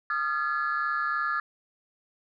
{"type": "tone cluster", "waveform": "sine", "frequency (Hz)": [1225, 1368, 1702], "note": ["D#6", "F6", "G#6"], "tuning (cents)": [-27, -36, 42], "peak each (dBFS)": -29, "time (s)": [0.1, 1.4], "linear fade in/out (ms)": 2, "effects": ["tanh soft clip ceiling -19 dBFS"]}